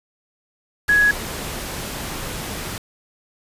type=tone in noise; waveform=sine; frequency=1673 Hz; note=G#6; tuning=12 cents sharp; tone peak=-12 dBFS; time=0.89-1.11 s; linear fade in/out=2 ms; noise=pink; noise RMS=-29 dBFS; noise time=0.88-2.78 s; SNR=+14 dB; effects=resampled to 32000 Hz